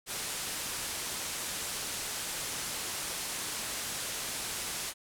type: low-pass noise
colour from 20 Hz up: white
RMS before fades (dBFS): -37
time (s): 0.06-4.94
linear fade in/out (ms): 50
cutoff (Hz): 11000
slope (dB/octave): 24
effects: none